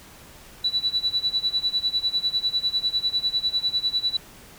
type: tone with tremolo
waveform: sine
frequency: 3951 Hz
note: B7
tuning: in tune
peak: -18 dBFS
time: 0.64-4.17 s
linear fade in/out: 5 ms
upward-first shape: sine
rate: 10 Hz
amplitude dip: 90%
effects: pink hiss -47 dBFS RMS until 4.58 s